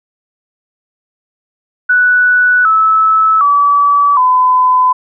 sine tone with pitch steps, 1480 / 1303.4 / 1147.8 / 1010.9 Hz, F#6 / E6 / D6 / B5, 0 / -20 / -40 / +40 cents, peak -6 dBFS, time 1.89-4.93 s, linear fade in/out 10 ms, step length 760 ms, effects none

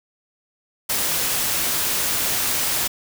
white noise, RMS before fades -22 dBFS, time 0.89-2.88 s, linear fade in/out 10 ms, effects none

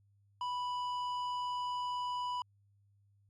triangle tone with tanh clipping, 987.8 Hz, B5, in tune, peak -36 dBFS, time 0.41-2.42 s, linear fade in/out 2 ms, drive 14 dB, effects added 100 Hz sine -66 dBFS peak until 3.29 s

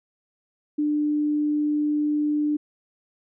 sine tone, 297.9 Hz, D4, 25 cents sharp, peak -20 dBFS, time 0.78-2.57 s, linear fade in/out 10 ms, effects none

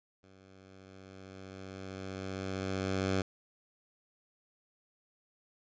10% pulse tone with level ramp, 95.4 Hz, G2, 47 cents flat, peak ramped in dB -50 to -20 dBFS, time 0.23-3.22 s, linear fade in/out 5 ms, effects resampled to 16000 Hz

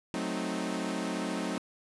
sawtooth chord, F# diminished seventh, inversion none, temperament equal with one note detuned, 185 / 219 / 261.6 / 311.1 Hz, F#3 / A3 / C4 / Eb4, 0 / -8 / 0 / 0 cents, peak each -33 dBFS, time 0.14-1.58 s, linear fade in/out 0 ms, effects resampled to 24000 Hz

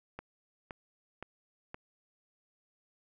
click train, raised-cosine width 0.5 ms, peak -26 dBFS, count 4, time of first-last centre 0.19-1.744 s, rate 1.93 Hz, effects none

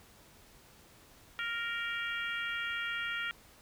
harmonic tone, 466.2 Hz, A#4, in tune, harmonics 3 / 4 / 5 / 6 / 7, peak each -37 / -39 / -41 / -43 / -44 dBFS, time 1.39-3.31 s, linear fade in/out 0 ms, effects pink hiss -59 dBFS RMS until 3.61 s

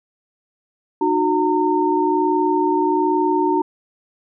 sine tone cluster, 305 / 366.2 / 914 Hz, D#4 / F#4 / A#5, -34 / -18 / -34 cents, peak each -20 / -19 / -19 dBFS, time 1.01-3.62 s, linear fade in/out 5 ms, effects none

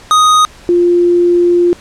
square / sine tone pair in turn, 1246 / 349.6 Hz, D#6 / F4, +2 / +2 cents, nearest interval octave + minor seventh, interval 2200 cents, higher first, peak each -6 dBFS, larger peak neither, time 0.11-0.45 / 0.69-1.73 s, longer second, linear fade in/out 0 ms, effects pink hiss -38 dBFS RMS until 1.8 s + low-pass 8000 Hz 12 dB/octave

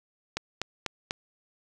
click train, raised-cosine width 0.2 ms, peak -12 dBFS, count 4, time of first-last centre 0.37-1.109 s, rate 4.06 Hz, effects none

